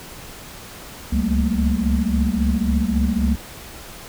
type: tone cluster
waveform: sine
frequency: 67.2 / 70.9 / 193 / 218.4 / 233 Hz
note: C2 / C#2 / G3 / A3 / A#3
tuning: +47 / +40 / -27 / -13 / -1 cents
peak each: -23 dBFS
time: 1.12-3.36 s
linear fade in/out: 10 ms
effects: pink hiss -38 dBFS RMS until 4.08 s